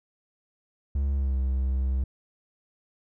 triangle tone with pitch glide, 69.3 to 65.49 Hz, C#2 to C2, 0 to +2 cents, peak -21 dBFS, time 0.95-2.04 s, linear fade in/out 5 ms, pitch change -98 cents, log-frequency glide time 1.14-1.37 s, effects none

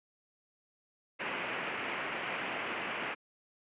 white low-pass noise, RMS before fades -37 dBFS, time 1.19-3.15 s, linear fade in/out 20 ms, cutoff 2800 Hz, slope 48 dB/octave, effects high-pass 200 Hz 12 dB/octave + resampled to 8000 Hz

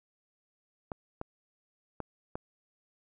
clicks, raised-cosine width 1 ms, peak -22 dBFS, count 4, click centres 0.918 / 1.214 / 2.003 / 2.355 s, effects none

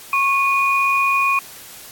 sine tone pair together, 1096 / 2460 Hz, C#6 / D#7, -20 / -20 cents, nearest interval octave + major second, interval 1400 cents, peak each -17 dBFS, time 0.13-1.39 s, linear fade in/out 2 ms, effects white hiss -39 dBFS RMS until 1.91 s + AAC 64 kbps

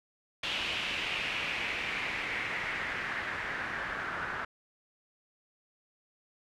white noise with low-pass filter sweep, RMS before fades -35 dBFS, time 0.43-4.45 s, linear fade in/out 5 ms, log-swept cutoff 3000 to 1500 Hz, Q 3.4, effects none

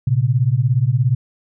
sine beating tone pair, 116.54 / 133.54 Hz, A#2 / C3, 0 / +36 cents, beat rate 17 Hz, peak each -16 dBFS, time 0.07-1.15 s, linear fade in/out 5 ms, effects none

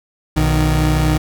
30% pulse tone pair together, 61.03 / 154.6 Hz, B1 / D#3, -20 / -11 cents, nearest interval octave + major third, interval 1609 cents, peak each -13 / -13 dBFS, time 0.36-1.18 s, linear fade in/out 10 ms, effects none

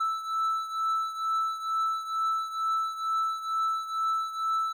triangle beating tone pair, 1317 / 1319.2 Hz, E6 / E6, -2 / +1 cents, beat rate 2.2 Hz, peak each -26 / -31 dBFS, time 0-4.73 s, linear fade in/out 10 ms, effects none

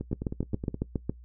two click trains, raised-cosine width 3 ms, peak -15 / -20 dBFS, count 8 / 8, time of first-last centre 0.13-1.096 / 0.01-0.744 s, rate 7.25 / 9.54 Hz, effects noise-tail reverb RT60 0.1 s tail -20 dB re dry + added 60 Hz sine -46 dBFS peak until 1.24 s

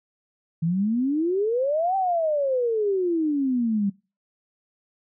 sine exponential two-way sweep, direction up then down, 158.2 to 784 to 194.2 Hz, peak -20 dBFS, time 0.62-3.9 s, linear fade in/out 10 ms, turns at 1.96 s, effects noise-tail reverb RT60 0.3 s tail -22 dB re dry

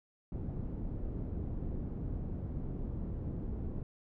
pink low-pass noise, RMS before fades -38 dBFS, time 0.32-3.83 s, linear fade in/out 2 ms, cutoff 270 Hz, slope 12 dB/octave, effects none

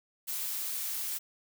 blue noise, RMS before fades -35 dBFS, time 0.27-1.19 s, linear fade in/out 20 ms, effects none

